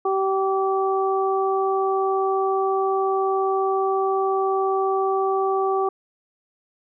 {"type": "harmonic tone", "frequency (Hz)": 385.6, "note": "G4", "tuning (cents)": -28, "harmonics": [1, 2, 3], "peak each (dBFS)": [-21, -24, -26], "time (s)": [0.05, 5.89], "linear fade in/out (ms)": 5, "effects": []}